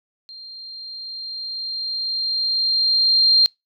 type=tone with level ramp; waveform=sine; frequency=4186 Hz; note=C8; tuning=in tune; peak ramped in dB=-36 to -10 dBFS; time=0.29-3.46 s; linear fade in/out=0 ms; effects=noise-tail reverb RT60 0.2 s tail -26 dB re dry